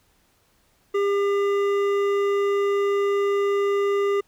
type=tone with hard clipping; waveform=triangle; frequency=401.4 Hz; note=G4; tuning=41 cents sharp; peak=-21 dBFS; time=0.94-4.21 s; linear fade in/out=10 ms; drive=15 dB; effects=pink hiss -63 dBFS RMS until 4.27 s